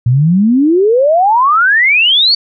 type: exponential sweep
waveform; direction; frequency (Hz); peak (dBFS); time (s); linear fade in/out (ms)
sine; up; 115.5 to 4600; -6; 0.06-2.35; 5
effects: none